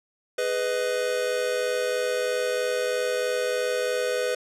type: chord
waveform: square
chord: G# minor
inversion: none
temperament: just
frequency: 415.3 / 498.4 / 623 Hz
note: G#4 / B4 / D#5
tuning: 0 / +16 / +2 cents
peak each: -32 / -26 / -32 dBFS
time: 0.38-4.35 s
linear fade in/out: 5 ms
effects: low-pass 11000 Hz 12 dB/octave